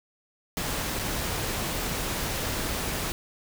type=noise with dropouts; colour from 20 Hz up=pink; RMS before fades=-30 dBFS; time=0.57-3.12 s; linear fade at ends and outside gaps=0 ms; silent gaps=0.991-0.995 s; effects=none